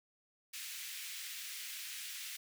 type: high-pass noise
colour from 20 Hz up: pink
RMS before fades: -45 dBFS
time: 0.53-2.37 s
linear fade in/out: 10 ms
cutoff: 2000 Hz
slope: 24 dB/octave
effects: none